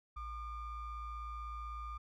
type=ring-modulated tone; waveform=triangle; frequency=577 Hz; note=D5; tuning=31 cents flat; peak=-36 dBFS; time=0.16-1.98 s; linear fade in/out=10 ms; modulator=635 Hz; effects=none